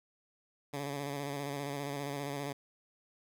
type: tone with vibrato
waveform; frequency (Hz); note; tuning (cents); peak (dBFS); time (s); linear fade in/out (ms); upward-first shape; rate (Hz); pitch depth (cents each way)
10% pulse; 141.8; C#3; +40; -28; 0.73-2.53; 10; square; 15; 33
effects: none